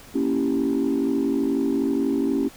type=chord; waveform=sine; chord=A# diminished seventh; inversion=none; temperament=equal; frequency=233.1 / 277.2 / 329.6 / 392 Hz; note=A#3 / C#4 / E4 / G4; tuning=0 / 0 / 0 / 0 cents; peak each=-26 / -21 / -26 / -26 dBFS; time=0.14-2.49 s; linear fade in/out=20 ms; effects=tanh soft clip ceiling -14 dBFS + pink hiss -46 dBFS RMS until 2.56 s